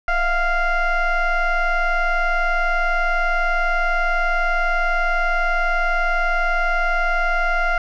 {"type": "tone with frequency modulation", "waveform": "sine", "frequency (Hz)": 708, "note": "F5", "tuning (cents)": 23, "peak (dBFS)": -14, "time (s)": [0.08, 7.78], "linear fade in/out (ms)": 2, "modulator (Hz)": 688, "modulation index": 1.7, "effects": ["tanh soft clip ceiling -14 dBFS"]}